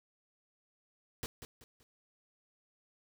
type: noise with echo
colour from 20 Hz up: pink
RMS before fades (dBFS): -39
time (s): 1.23-1.26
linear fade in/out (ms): 0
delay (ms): 190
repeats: 3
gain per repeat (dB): -9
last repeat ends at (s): 1.83
effects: none

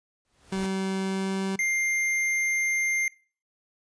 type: noise with exponential growth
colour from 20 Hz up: pink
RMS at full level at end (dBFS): -37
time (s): 0.25-0.66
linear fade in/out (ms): 0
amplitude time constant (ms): 89
type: tone with pitch glide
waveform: 30% pulse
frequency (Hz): 191.5 to 192.72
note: G3 to G3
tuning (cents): -40 to -29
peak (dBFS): -24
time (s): 0.52-1.56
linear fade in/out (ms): 5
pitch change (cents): +11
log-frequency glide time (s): 1.02-1.44
type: tone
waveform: square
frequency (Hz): 2100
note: C7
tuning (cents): +6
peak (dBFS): -24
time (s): 1.59-3.08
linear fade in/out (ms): 2
effects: noise-tail reverb RT60 0.4 s tail -22 dB re dry + resampled to 22050 Hz

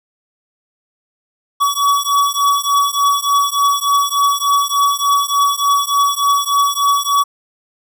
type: beating tone pair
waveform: square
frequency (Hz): 1132 / 1135.4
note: C#6 / C#6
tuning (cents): +36 / +41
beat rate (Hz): 3.4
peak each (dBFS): -16 / -16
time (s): 1.6-7.24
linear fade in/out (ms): 20
effects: none

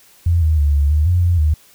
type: tone with pitch steps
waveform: sine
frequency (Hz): 85.1 / 78.5 / 72.7 / 71.6 / 76 / 88.6 / 87.3 / 76.6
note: F2 / D#2 / D2 / D2 / D#2 / F2 / F2 / D#2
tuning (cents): -44 / +16 / -17 / -43 / -40 / +25 / 0 / -27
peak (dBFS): -11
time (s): 0.26-1.54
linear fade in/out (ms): 5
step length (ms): 160
effects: white hiss -49 dBFS RMS until 1.74 s

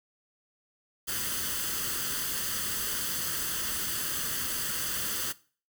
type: noise with comb filter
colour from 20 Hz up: white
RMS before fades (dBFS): -32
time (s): 1.07-5.33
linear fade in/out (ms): 20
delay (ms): 0.64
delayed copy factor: +0.65
effects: noise-tail reverb RT60 0.4 s tail -19 dB re dry

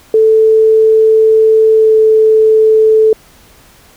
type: tone with pitch glide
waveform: sine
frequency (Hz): 440 to 437.5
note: A4 to A4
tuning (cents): 0 to -10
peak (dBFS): -4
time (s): 0.14-3.13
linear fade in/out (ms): 2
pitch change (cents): -10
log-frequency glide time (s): 1.73-1.95
effects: pink hiss -43 dBFS RMS until 3.96 s

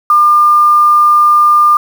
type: tone with quantisation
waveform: sine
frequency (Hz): 1200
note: D6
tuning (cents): +37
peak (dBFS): -4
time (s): 0.1-1.77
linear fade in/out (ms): 2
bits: 5
effects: none

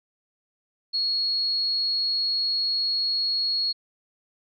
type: tone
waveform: sine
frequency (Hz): 4323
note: C#8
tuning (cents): -44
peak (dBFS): -22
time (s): 0.93-3.73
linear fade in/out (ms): 20
effects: none

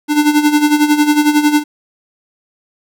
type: tone with tremolo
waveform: square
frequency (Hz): 297.8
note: D4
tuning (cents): +24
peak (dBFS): -7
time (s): 0.08-1.64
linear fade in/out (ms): 50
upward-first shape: sine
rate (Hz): 11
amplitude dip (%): 70
effects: none

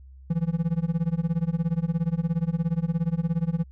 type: tone with tremolo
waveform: triangle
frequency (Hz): 166.4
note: E3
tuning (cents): +17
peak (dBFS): -17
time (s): 0.3-3.64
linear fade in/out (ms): 5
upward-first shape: sine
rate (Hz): 17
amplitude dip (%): 95
effects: added 66 Hz sine -44 dBFS peak until 3.71 s

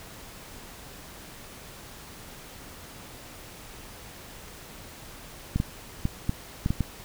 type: clicks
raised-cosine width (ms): 5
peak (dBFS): -12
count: 7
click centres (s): 5.56 / 5.601 / 6.054 / 6.294 / 6.661 / 6.705 / 6.807
effects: pink hiss -45 dBFS RMS until 7.04 s

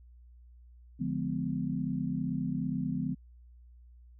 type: chord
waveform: sine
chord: D diminished seventh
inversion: none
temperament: just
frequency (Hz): 146.83 / 176.2 / 211.4 / 253.7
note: D3 / F3 / Ab3 / Cb4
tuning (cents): 0 / +16 / +31 / +47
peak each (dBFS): -36 / -35 / -37 / -34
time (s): 0.99-3.15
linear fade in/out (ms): 20
effects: added 60 Hz sine -52 dBFS peak until 4.19 s

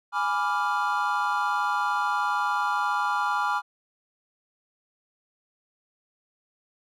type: chord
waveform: triangle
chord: G# diminished seventh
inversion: none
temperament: equal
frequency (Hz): 830.6 / 987.8 / 1174.7 / 1396.9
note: G#5 / B5 / D6 / F6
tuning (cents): 0 / 0 / 0 / 0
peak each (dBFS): -27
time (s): 0.12-3.62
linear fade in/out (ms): 50
effects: none

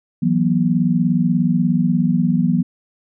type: chord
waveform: sine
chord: E suspended second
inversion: none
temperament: equal with one note detuned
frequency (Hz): 164.81 / 185 / 241.6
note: E3 / F#3 / B3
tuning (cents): 0 / 0 / -38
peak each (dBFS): -18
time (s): 0.22-2.63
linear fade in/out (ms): 10
effects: none

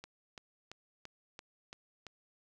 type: click train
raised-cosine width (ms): 0.2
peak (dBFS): -29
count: 7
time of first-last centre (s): 0.04-2.067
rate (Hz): 2.96
effects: none

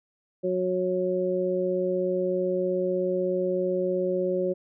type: harmonic tone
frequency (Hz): 183.2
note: F#3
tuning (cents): -17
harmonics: 1 / 2 / 3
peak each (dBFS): -32 / -26 / -27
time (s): 0.43-4.54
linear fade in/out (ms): 20
effects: none

